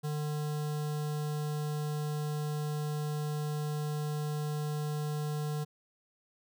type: tone with notch filter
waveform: square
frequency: 150 Hz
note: D3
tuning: 37 cents sharp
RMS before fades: -34 dBFS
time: 0.03-5.65 s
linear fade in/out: 20 ms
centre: 2200 Hz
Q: 1.5
effects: none